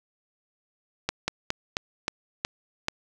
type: slowing click train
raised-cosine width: 0.2 ms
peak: -8 dBFS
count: 7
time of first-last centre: 1.09-2.884 s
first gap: 190 ms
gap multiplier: 1.18
effects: none